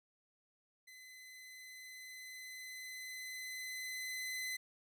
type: tone with level ramp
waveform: sawtooth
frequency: 2028 Hz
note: B6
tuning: 45 cents sharp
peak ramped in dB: -51 to -35 dBFS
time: 0.87-4.57 s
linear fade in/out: 10 ms
effects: none